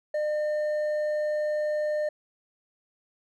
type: tone with hard clipping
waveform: sine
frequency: 604 Hz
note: D5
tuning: 48 cents sharp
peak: -26 dBFS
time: 0.14-2.09 s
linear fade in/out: 5 ms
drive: 4 dB
effects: none